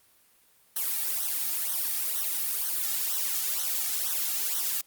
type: noise with flanger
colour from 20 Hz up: blue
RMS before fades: -29 dBFS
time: 0.76-4.81 s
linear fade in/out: 2 ms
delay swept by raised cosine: 0.41 to 2.01 ms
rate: 2.1 Hz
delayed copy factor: -0.85
effects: white hiss -62 dBFS RMS until 4.86 s + Opus 32 kbps